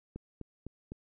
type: click train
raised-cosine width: 3 ms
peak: -28 dBFS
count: 4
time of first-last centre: 0.16-0.919 s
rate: 3.95 Hz
effects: none

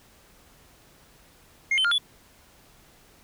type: tone with pitch steps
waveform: sine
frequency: 2135 / 3074 / 1404 / 3431 Hz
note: C7 / G7 / F6 / A7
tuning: +34 / -35 / +9 / -44 cents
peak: -17 dBFS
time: 1.71-1.982 s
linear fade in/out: 5 ms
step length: 68 ms
effects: tanh soft clip ceiling -19 dBFS + pink hiss -56 dBFS RMS until 3.23 s

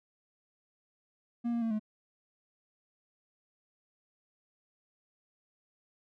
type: tone with pitch steps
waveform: triangle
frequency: 236.7 / 234.5 / 226.5 / 214.2 Hz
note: A#3 / A#3 / A#3 / A3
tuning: +27 / +11 / -50 / -46 cents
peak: -27 dBFS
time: 1.44-1.796 s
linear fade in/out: 20 ms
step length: 89 ms
effects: none

